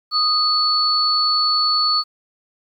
sine tone pair together, 1244.5 / 4435 Hz, D#6 / C#8, 0 / 0 cents, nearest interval octave + minor seventh, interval 2200 cents, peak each -20 / -16 dBFS, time 0.11-2.04 s, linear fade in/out 50 ms, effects 9-bit

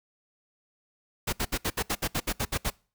pink noise bursts, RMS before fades -28 dBFS, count 12, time 1.27-2.703 s, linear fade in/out 10 ms, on 58 ms, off 67 ms, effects noise-tail reverb RT60 0.4 s tail -25 dB re dry

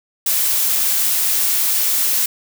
blue noise, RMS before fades -17 dBFS, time 0.26-2.26 s, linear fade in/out 5 ms, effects none

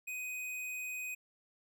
square tone, 2500 Hz, D#7, 8 cents sharp, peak -39 dBFS, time 0.07-1.15 s, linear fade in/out 10 ms, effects none

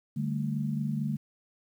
sine chord, D suspended fourth, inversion none, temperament just, 146.83 / 195.78 / 220.2 Hz, D3 / G3 / A3, 0 / -2 / +2 cents, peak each -31 / -35 / -32 dBFS, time 0.16-1.17 s, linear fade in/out 10 ms, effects 10-bit

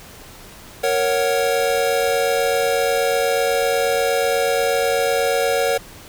square chord, F# major, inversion first, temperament equal, 466.2 / 554.4 / 740 Hz, A#4 / C#5 / F#5, 0 / 0 / 0 cents, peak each -21 / -21 / -24 dBFS, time 0.83-5.78 s, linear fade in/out 10 ms, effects pink hiss -41 dBFS RMS until 6.08 s

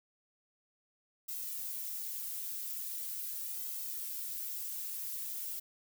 violet noise with flanger, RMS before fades -40 dBFS, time 1.28-5.6 s, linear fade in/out 10 ms, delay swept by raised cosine 1.7 to 3.5 ms, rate 0.41 Hz, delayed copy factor -0.85, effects none

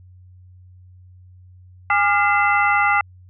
sine tone cluster, 819 / 1194 / 1400 / 2045 / 2672 Hz, G#5 / D6 / F6 / C7 / E7, -24 / +28 / +4 / -40 / +23 cents, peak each -19 / -21 / -20 / -20 / -28 dBFS, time 1.9-3.01 s, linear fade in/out 2 ms, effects added 91 Hz sine -43 dBFS peak until 3.29 s

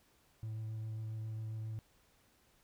triangle tone with vibrato, 110 Hz, A2, in tune, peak -36 dBFS, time 0.43-1.79 s, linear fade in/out 0 ms, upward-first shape sine, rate 7.4 Hz, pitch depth 11 cents each way, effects tanh soft clip ceiling -33 dBFS + pink hiss -70 dBFS RMS until 2.63 s

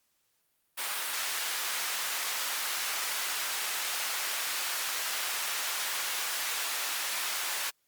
pink high-pass noise, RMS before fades -33 dBFS, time 0.77-7.71 s, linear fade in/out 20 ms, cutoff 1200 Hz, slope 12 dB/octave, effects white hiss -74 dBFS RMS until 7.87 s + Opus 48 kbps

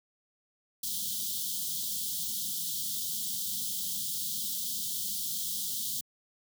white band-stop noise, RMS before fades -34 dBFS, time 0.83-6.01 s, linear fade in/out 5 ms, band 240 to 3100 Hz, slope 96 dB/octave, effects high-pass 150 Hz 12 dB/octave

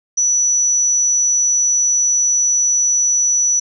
sine tone, 5920 Hz, F#8, in tune, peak -12 dBFS, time 0.17-3.6 s, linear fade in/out 10 ms, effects none

